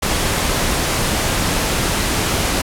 pink noise, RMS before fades -18 dBFS, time 0.02-2.62 s, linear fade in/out 10 ms, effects low-pass 12000 Hz 12 dB/octave

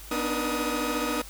sawtooth tone cluster, 248.1 / 292.1 / 306.1 / 479.3 / 1258 Hz, B3 / D4 / D#4 / A#4 / D#6, +8 / -9 / -28 / +48 / +19 cents, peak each -29 dBFS, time 0.11-1.22 s, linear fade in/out 5 ms, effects added 50 Hz sine -44 dBFS peak until 1.29 s + white hiss -46 dBFS RMS until 1.29 s

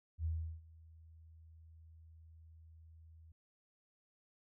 sine tone with ADSR envelope, 80.8 Hz, E2, 34 cents flat, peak -33 dBFS, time 0.18-3.32 s, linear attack 70 ms, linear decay 360 ms, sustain -23 dB, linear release 4 ms, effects none

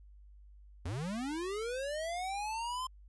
square linear sweep, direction up, 75.3 to 1046.5 Hz, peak -36 dBFS, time 0.85-2.87 s, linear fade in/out 5 ms, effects added 50 Hz sine -53 dBFS peak until 3.08 s + resampled to 24000 Hz

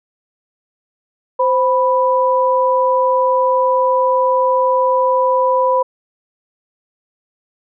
sine tone pair together, 519.7 / 987.8 Hz, C5 / B5, -12 / 0 cents, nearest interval major seventh, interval 1112 cents, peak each -14 dBFS, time 1.39-5.83 s, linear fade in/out 10 ms, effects none

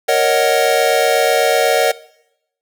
square chord, D# minor seventh, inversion second, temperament equal, 466.2 / 554.4 / 622.3 / 740 Hz, A#4 / C#5 / D#5 / F#5, 0 / 0 / 0 / 0 cents, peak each -18 dBFS, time 0.08-1.92 s, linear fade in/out 10 ms, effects noise-tail reverb RT60 0.8 s tail -20 dB re dry

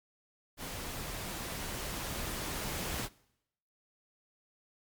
pink noise with level ramp, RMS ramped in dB -41 to -36 dBFS, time 0.57-3.09 s, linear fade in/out 50 ms, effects noise-tail reverb RT60 0.8 s tail -22 dB re dry + MP3 96 kbps

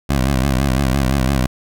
15% pulse tone with vibrato, 66.6 Hz, C2, 31 cents sharp, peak -8 dBFS, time 0.09-1.47 s, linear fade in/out 10 ms, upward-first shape sine, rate 5.9 Hz, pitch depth 110 cents each way, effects none

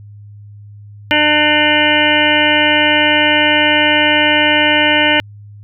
harmonic tone with a mistuned harmonic, 300 Hz, D4, 37 cents sharp, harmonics 1 / 2 / 3 / 5 / 6 / 7 / 8 / 9 / 10, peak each -18 / -18 / -18 / -18 / -18 / -18 / -18 / -18 / -18 dBFS, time 1.11-5.2 s, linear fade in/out 0 ms, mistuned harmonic 9, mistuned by +69 cents, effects added 103 Hz sine -33 dBFS peak until 5.63 s

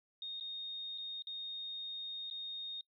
sine tone with dropouts, 3700 Hz, A#7, 14 cents flat, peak -40 dBFS, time 0.22-2.81 s, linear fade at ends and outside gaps 2 ms, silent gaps 0.4-0.408 / 0.978-0.982 / 1.222-1.27 / 2.301-2.31 s, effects noise-tail reverb RT60 0.1 s tail -26 dB re dry

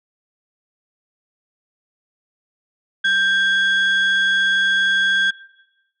sine tone pair together, 1579 / 3346 Hz, G6 / G#7, +12 / +12 cents, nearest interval octave + minor second, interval 1300 cents, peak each -14 / -20 dBFS, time 3.04-5.31 s, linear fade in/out 10 ms, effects noise-tail reverb RT60 0.9 s tail -19 dB re dry + tanh soft clip ceiling -10 dBFS

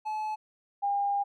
triangle / sine tone pair in turn, 860 / 805.1 Hz, A5 / G5, -40 / +46 cents, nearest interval minor second, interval 114 cents, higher first, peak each -28 / -25 dBFS, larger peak second, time 0.05-0.36 / 0.82-1.24 s, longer second, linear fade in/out 20 ms, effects none

